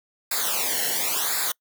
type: noise with flanger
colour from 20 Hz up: white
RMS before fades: -25 dBFS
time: 0.31-1.52 s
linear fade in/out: 5 ms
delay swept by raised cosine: 0.33 to 0.83 ms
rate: 0.94 Hz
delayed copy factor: -0.9
effects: noise-tail reverb RT60 0.1 s tail -26 dB re dry